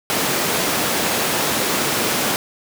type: high-pass noise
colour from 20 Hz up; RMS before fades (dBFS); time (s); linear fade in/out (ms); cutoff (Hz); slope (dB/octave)
pink; -20; 0.1-2.36; 0; 210; 12
effects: none